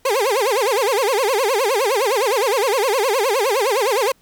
30% pulse tone with vibrato, 466.2 Hz, A#4, in tune, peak -13 dBFS, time 0.05-4.12 s, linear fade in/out 5 ms, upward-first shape sine, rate 9.7 Hz, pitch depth 290 cents each way, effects pink hiss -58 dBFS RMS until 4.21 s

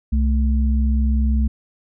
sine tone pair together, 64.9 / 220 Hz, C2 / A3, -13 / 0 cents, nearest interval octave + major sixth, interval 2113 cents, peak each -15 / -23 dBFS, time 0.12-1.48 s, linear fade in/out 10 ms, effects none

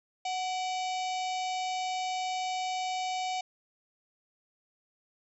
harmonic tone with a mistuned harmonic, 741 Hz, F#5, 2 cents sharp, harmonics 1 / 3 / 4 / 5 / 6 / 7 / 8 / 9 / 10, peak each -31 / -41 / -43 / -45 / -47 / -48 / -49 / -50 / -51 dBFS, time 0.25-3.41 s, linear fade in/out 5 ms, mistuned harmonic 3, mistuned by +69 cents, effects none

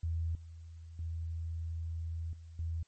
sine tone with level steps, 82.41 Hz, E2, in tune, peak -31 / -46 / -35 / -47 / -33 dBFS, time 0.03-2.83 s, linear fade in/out 5 ms, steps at 0.35 / 0.99 / 2.33 / 2.59 s, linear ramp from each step 2 ms, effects white hiss -71 dBFS RMS until 2.87 s + MP3 32 kbps

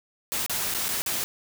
white noise with dropouts, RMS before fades -28 dBFS, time 0.32-1.24 s, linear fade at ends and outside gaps 0 ms, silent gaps 0.463-0.496 / 0.74-0.747 / 0.883-0.889 / 1.02-1.062 s, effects none

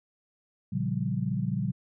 sine chord, G half-diminished seventh, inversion first, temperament just, 117.6 / 141.12 / 176.4 / 196 Hz, Bb2 / Db3 / F3 / G3, +16 / +31 / +18 / 0 cents, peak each -32 dBFS, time 0.72-1.72 s, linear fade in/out 10 ms, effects none

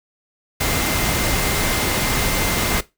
sine tone in noise, 2088 Hz, C7, 4 cents flat, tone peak -29 dBFS, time 0.6-2.81 s, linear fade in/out 10 ms, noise pink, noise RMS -20 dBFS, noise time 0.6-2.81 s, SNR -12 dB, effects noise-tail reverb RT60 0.2 s tail -17 dB re dry

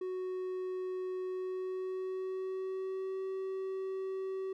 triangle tone with pitch glide, 370 to 381.5 Hz, F#4 to G4, 0 to -47 cents, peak -33 dBFS, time 0.01-4.53 s, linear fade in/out 5 ms, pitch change +53 cents, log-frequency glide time 1.25-3.23 s, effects none

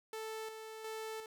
sawtooth tone with tremolo, 440 Hz, A4, in tune, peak -37 dBFS, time 0.13-1.26 s, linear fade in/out 2 ms, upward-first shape square, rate 1.4 Hz, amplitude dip 45%, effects none

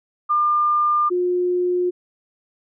sine tone pair in turn, 1200 / 358.1 Hz, D6 / F4, +37 / +43 cents, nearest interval octave + major sixth, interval 2094 cents, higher first, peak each -15 / -17 dBFS, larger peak first, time 0.29-1.1 / 1.1-1.91 s, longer neither, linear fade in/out 20 ms, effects none

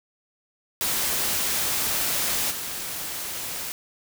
white noise with level steps, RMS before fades -25 / -32 dBFS, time 0.81-3.72 s, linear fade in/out 0 ms, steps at 2.5 s, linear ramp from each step 20 ms, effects none

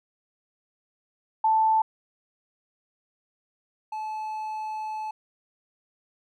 sine / triangle tone pair in turn, 880 / 864.9 Hz, A5 / A5, 0 / -30 cents, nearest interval unison, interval 30 cents, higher first, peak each -18 / -28 dBFS, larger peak first, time 1.44-1.82 / 3.92-5.11 s, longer second, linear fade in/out 5 ms, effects none

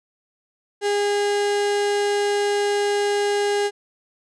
35% pulse tone, 408.5 Hz, G#4, 29 cents flat, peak -17 dBFS, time 0.81-3.71 s, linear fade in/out 50 ms, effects resampled to 22050 Hz

